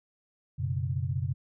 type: chord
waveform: sine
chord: F# suspended fourth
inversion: none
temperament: equal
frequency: 92.5 / 123.47 / 138.59 Hz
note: F#2 / B2 / C#3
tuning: 0 / 0 / 0 cents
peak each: -32 dBFS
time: 0.58-1.34 s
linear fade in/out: 20 ms
effects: none